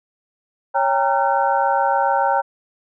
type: tone cluster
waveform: sine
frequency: 556 / 795 / 922 / 1368 / 1511 Hz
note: C#5 / G5 / A#5 / F6 / F#6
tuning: +5 / +24 / -19 / -36 / +36 cents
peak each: -22 / -19 / -19 / -27 / -28 dBFS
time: 0.74-2.42 s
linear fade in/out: 20 ms
effects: none